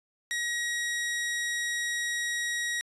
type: tone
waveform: sawtooth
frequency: 1900 Hz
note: A#6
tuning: 33 cents sharp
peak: -25 dBFS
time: 0.31-2.81 s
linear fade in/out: 0 ms
effects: resampled to 24000 Hz